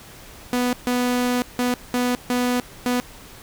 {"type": "tone bursts at uneven times", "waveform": "sawtooth", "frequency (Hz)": 246.9, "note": "B3", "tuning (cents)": 0, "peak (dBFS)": -15, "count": 6, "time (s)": [[0.53, 0.73], [0.87, 1.42], [1.59, 1.74], [1.94, 2.15], [2.3, 2.6], [2.86, 3]], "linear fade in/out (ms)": 0, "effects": ["pink hiss -43 dBFS RMS until 3.42 s"]}